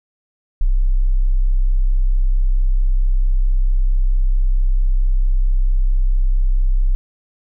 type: tone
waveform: sine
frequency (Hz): 32.25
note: C1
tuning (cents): -24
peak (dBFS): -11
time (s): 0.61-6.95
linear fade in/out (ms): 0
effects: none